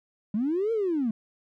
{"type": "linear two-way sweep", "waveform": "triangle", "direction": "up then down", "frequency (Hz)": [196, 466, 209], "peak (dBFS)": -20, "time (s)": [0.34, 1.11], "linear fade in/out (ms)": 5, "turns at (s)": 0.72, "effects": ["tanh soft clip ceiling -21 dBFS"]}